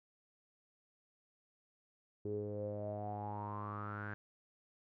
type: tone with low-pass filter sweep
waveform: sawtooth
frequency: 103.8 Hz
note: G#2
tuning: in tune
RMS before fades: -42 dBFS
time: 2.25-4.14 s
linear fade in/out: 0 ms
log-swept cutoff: 390 to 1600 Hz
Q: 10
effects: none